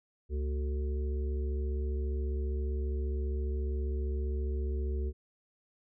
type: harmonic tone with a mistuned harmonic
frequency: 74.9 Hz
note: D2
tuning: 35 cents sharp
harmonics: 1 / 3 / 5 / 6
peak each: -30 / -46 / -41 / -47 dBFS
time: 0.29-5.13 s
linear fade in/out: 50 ms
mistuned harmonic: 1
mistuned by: -140 cents
effects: none